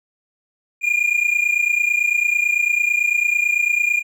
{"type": "tone pair together", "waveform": "triangle", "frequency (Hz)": [2405, 2434], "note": ["D7", "D#7"], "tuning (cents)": [41, -39], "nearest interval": "unison", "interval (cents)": 20, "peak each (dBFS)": -17, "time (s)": [0.81, 4.03], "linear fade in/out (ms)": 50, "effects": []}